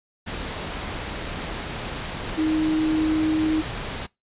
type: tone in noise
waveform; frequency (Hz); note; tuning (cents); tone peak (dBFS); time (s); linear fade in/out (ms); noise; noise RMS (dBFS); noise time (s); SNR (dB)
sine; 313.4; D#4; +13; -19; 2.37-3.62; 20; pink; -31; 0.26-4.07; +9
effects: noise-tail reverb RT60 0.2 s tail -23 dB re dry + resampled to 8000 Hz